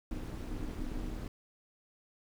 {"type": "noise with amplitude modulation", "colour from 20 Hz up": "brown", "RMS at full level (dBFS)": -35, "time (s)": [0.11, 1.28], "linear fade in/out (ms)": 2, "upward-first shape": "sine", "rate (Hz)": 278, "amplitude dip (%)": 80, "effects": []}